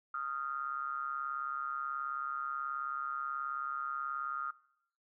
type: ring-modulated tone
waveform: triangle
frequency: 69.3 Hz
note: C#2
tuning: in tune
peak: -30 dBFS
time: 0.14-4.51 s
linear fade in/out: 5 ms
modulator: 1310 Hz
effects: noise-tail reverb RT60 0.7 s tail -20 dB re dry